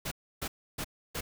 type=noise bursts; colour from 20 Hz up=pink; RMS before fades=-35 dBFS; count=4; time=0.05-1.21 s; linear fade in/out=10 ms; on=65 ms; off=300 ms; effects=none